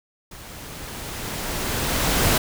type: noise with level ramp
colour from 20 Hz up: pink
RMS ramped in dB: -41 to -18 dBFS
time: 0.31-2.38 s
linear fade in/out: 5 ms
effects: none